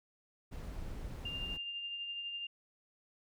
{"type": "noise", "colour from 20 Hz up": "brown", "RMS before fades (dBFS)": -43, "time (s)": [0.51, 1.58], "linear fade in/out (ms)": 20}
{"type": "tone with tremolo", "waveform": "sine", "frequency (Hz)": 2800, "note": "F7", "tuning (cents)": 4, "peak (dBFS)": -37, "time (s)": [1.25, 2.47], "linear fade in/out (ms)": 5, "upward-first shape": "triangle", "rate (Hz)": 12, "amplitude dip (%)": 40}
{"effects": []}